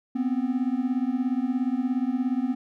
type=beating tone pair; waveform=triangle; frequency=246 / 263 Hz; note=B3 / C4; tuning=-7 / +9 cents; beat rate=17 Hz; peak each=-24 dBFS; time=0.15-2.55 s; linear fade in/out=10 ms; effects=none